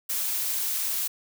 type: noise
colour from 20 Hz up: blue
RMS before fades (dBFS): -28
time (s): 0.09-1.08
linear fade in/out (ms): 10
effects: none